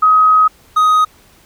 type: tone pair in turn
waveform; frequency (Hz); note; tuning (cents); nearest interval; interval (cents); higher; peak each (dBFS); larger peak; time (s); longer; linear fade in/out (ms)
sine / triangle; 1264 / 1253.1; D#6 / D#6; +27 / +12; unison; 15; first; -6; neither; 0.02-0.48 / 0.76-1.05; first; 10
effects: pink hiss -48 dBFS RMS until 1.45 s